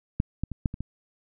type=clicks; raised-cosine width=5 ms; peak=-10 / -15 / -21 / -11 / -22 / -19 dBFS; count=6; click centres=0.201 / 0.436 / 0.517 / 0.658 / 0.741 / 0.806 s; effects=none